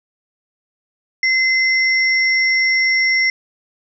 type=tone pair together; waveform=sine; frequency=2056 / 5483 Hz; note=C7 / F8; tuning=-31 / -33 cents; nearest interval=octave + perfect fourth; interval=1698 cents; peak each=-13 / -22 dBFS; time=1.23-3.3 s; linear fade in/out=2 ms; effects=none